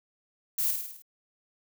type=noise with echo; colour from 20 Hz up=violet; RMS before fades=-28 dBFS; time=0.58-0.71 s; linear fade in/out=5 ms; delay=52 ms; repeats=6; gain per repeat=-4 dB; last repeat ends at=1.022 s; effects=none